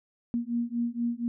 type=beating tone pair; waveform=sine; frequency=234.6 / 238.8 Hz; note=A#3 / A#3; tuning=+11 / +42 cents; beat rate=4.2 Hz; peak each=-30 dBFS; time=0.34-1.28 s; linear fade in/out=0 ms; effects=none